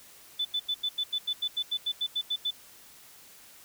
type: tone bursts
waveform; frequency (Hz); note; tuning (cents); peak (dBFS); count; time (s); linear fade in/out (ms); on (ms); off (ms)
sine; 3500; A7; -10; -26; 15; 0.39-2.509; 10; 61; 86
effects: white hiss -53 dBFS RMS until 3.64 s